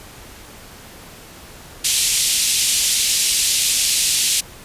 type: band-pass noise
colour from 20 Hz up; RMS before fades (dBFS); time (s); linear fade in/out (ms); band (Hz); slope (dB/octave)
white; -18; 1.84-4.41; 10; 2600 to 10000; 24
effects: pink hiss -40 dBFS RMS until 4.64 s + resampled to 32000 Hz